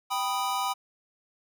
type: chord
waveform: square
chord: G augmented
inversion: none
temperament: equal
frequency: 784 / 987.8 / 1244.5 Hz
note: G5 / B5 / D#6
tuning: 0 / 0 / 0 cents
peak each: -32 / -31 / -33 dBFS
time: 0.1-0.74 s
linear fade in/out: 20 ms
effects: none